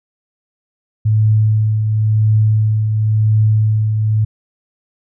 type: tone with tremolo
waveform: sine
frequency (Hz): 108.2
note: A2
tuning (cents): -29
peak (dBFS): -8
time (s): 1.05-4.25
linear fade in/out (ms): 10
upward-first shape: triangle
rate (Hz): 0.95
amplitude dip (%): 45
effects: none